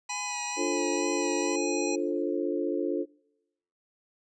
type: harmonic tone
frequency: 830.6 Hz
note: G#5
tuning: in tune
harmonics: 1 / 3 / 5 / 7 / 9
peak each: -38 / -37 / -42 / -38 / -39 dBFS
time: 0.09-1.96 s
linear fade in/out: 10 ms
type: tone with vibrato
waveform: sawtooth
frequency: 985 Hz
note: B5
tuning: 5 cents flat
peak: -34 dBFS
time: 0.09-1.56 s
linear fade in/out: 5 ms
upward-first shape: sine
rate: 2.2 Hz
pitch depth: 42 cents each way
type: chord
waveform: sine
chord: D minor seventh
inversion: none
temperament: equal with one note detuned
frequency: 293.7 / 349.2 / 440 / 533 Hz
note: D4 / F4 / A4 / C5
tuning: 0 / 0 / 0 / +32 cents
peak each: -31 / -30 / -33 / -35 dBFS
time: 0.56-3.06 s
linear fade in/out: 50 ms
effects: noise-tail reverb RT60 0.9 s tail -25 dB re dry + resampled to 22050 Hz